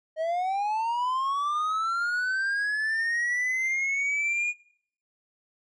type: linear sweep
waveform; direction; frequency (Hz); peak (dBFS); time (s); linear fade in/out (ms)
triangle; up; 623 to 2454; -23; 0.16-4.54; 50
effects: noise-tail reverb RT60 0.6 s tail -21 dB re dry + resampled to 22050 Hz